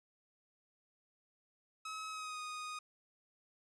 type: tone with pitch glide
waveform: sawtooth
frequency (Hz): 1281 to 1240.9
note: E6 to D#6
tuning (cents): -50 to -5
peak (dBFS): -38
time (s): 1.85-2.79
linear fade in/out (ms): 5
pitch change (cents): -55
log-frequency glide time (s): 2.1-2.4
effects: resampled to 22050 Hz